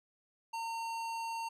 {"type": "tone with hard clipping", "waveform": "sine", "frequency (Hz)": 913, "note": "A#5", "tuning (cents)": -36, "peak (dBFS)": -38, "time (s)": [0.53, 1.49], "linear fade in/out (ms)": 10, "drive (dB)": 16, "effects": []}